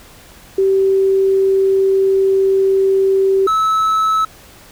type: tone pair in turn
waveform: sine / triangle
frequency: 386.6 / 1300.4 Hz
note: G4 / E6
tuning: -24 / -24 cents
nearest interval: octave + major sixth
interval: 2100 cents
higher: second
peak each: -10 dBFS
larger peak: neither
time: 0.58-3.47 / 3.47-4.25 s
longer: first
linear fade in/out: 5 ms
effects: pink hiss -42 dBFS RMS until 4.71 s